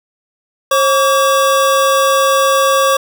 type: tone pair together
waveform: square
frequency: 539 / 1142.1 Hz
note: C#5 / D6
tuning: -49 / -49 cents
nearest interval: octave + minor second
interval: 1300 cents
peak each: -13 dBFS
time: 0.71-2.97 s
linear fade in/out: 5 ms
effects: none